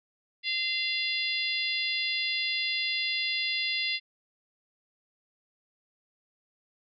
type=harmonic tone; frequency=690 Hz; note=F5; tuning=21 cents flat; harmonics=3 / 4 / 5 / 6 / 7; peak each=-32 / -33 / -34 / -35 / -35 dBFS; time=0.43-4 s; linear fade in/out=50 ms; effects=none